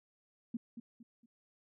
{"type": "tone with echo", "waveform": "sine", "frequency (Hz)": 233.1, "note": "A#3", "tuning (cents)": 0, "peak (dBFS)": -34, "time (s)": [0.54, 0.57], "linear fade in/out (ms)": 5, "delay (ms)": 230, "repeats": 3, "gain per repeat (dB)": -9, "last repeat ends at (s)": 1.26, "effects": []}